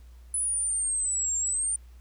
sine exponential two-way sweep, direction down then up, 10050 to 7360 to 9160 Hz, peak -25 dBFS, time 0.34-1.76 s, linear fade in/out 2 ms, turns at 1.37 s, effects added 60 Hz sine -46 dBFS peak until 2 s + pink hiss -64 dBFS RMS until 2 s

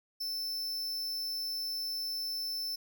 45% pulse tone, 5300 Hz, E8, 9 cents sharp, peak -34 dBFS, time 0.2-2.76 s, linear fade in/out 10 ms, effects none

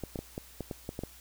clicks, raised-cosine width 2 ms, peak -22 dBFS, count 9, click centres 0.037 / 0.158 / 0.19 / 0.379 / 0.607 / 0.712 / 0.891 / 0.991 / 1.036 s, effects added 60 Hz sine -57 dBFS peak until 1.2 s + white hiss -54 dBFS RMS until 1.2 s

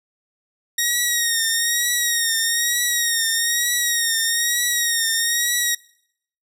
10% pulse tone with vibrato, 1875 Hz, A#6, 10 cents sharp, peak -9 dBFS, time 0.78-5.75 s, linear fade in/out 5 ms, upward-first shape triangle, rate 1.1 Hz, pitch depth 60 cents each way, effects noise-tail reverb RT60 0.7 s tail -24 dB re dry

